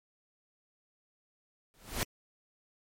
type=noise with exponential growth; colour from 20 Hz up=pink; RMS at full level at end=-28 dBFS; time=1.74-2.03 s; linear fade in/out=0 ms; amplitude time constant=62 ms; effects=MP3 64 kbps